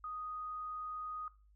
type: tone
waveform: sine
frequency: 1244.5 Hz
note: D#6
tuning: in tune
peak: -40 dBFS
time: 0.04-1.28 s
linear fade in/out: 2 ms
effects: noise-tail reverb RT60 0.3 s tail -18 dB re dry + added 51 Hz sine -62 dBFS peak until 1.55 s